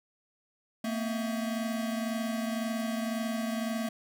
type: tone cluster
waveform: square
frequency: 226.4 / 248.3 / 645 Hz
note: A3 / B3 / E5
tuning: +50 / +9 / -38 cents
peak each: -32 / -40 / -40 dBFS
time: 0.84-3.89 s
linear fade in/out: 5 ms
effects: none